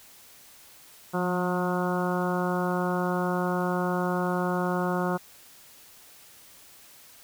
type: harmonic tone with a mistuned harmonic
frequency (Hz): 180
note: F#3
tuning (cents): -47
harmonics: 1 / 2 / 3 / 4 / 5 / 6 / 7 / 8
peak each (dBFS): -28 / -31 / -33 / -34 / -35 / -36 / -36 / -37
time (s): 1.13-5.18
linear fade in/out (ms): 20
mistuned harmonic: 1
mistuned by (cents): -30
effects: white hiss -52 dBFS RMS until 7.23 s